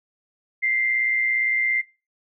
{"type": "tone pair together", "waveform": "sine", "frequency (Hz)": [1975.5, 2093], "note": ["B6", "C7"], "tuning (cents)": [0, 0], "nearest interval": "minor second", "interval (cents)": 100, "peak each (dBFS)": [-30, -19], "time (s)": [0.62, 1.82], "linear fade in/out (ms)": 20, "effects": ["noise-tail reverb RT60 0.3 s tail -21 dB re dry"]}